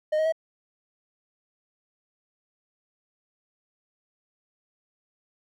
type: tone with pitch steps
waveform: triangle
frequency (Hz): 615 / 629.7 / 644.8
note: D#5 / D#5 / E5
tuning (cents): -20 / +21 / -38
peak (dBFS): -19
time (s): 0.12-0.324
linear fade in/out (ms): 10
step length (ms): 68
effects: none